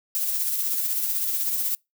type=noise with tremolo; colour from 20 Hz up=violet; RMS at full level=-24 dBFS; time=0.15-1.75 s; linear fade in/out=0 ms; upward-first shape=sine; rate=16 Hz; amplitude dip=35%; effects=noise-tail reverb RT60 0.2 s tail -26 dB re dry